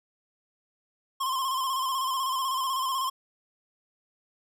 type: tone with vibrato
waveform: square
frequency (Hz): 1056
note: C6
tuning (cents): +16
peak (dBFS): -27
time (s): 1.2-3.1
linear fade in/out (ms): 10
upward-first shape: square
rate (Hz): 16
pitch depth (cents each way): 45
effects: none